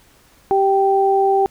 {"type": "tone pair together", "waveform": "sine", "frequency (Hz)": [390.5, 781], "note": ["G4", "G5"], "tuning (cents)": [-7, -7], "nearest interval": "octave", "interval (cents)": 1200, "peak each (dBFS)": -15, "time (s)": [0.51, 1.46], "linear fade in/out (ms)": 0, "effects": ["pink hiss -52 dBFS RMS until 1.5 s"]}